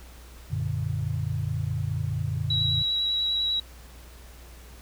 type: chord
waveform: sine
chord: Gb augmented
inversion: none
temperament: equal with one note detuned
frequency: 92.5 / 117.08 / 146.83 Hz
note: Gb2 / Bb2 / D3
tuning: 0 / +8 / 0 cents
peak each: -30 dBFS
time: 0.5-2.83 s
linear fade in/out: 20 ms
type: tone with vibrato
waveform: sine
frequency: 3891 Hz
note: B7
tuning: 27 cents flat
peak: -23 dBFS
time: 2.5-3.6 s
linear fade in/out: 5 ms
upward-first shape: sine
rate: 10 Hz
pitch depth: 12 cents each way
effects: added 60 Hz sine -45 dBFS peak until 4.81 s + pink hiss -51 dBFS RMS until 4.81 s